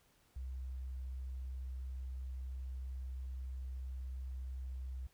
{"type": "tone", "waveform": "sine", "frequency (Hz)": 64.5, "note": "C2", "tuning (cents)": -24, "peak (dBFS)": -40, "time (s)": [0.36, 5.07], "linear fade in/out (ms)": 5, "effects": ["pink hiss -71 dBFS RMS until 5.13 s"]}